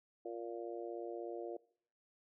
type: harmonic tone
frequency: 116.54 Hz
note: A#2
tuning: in tune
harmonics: 3 / 4 / 5 / 6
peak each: -44 / -46 / -48 / -50 dBFS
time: 0.25-1.57 s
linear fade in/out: 5 ms
effects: noise-tail reverb RT60 0.6 s tail -22 dB re dry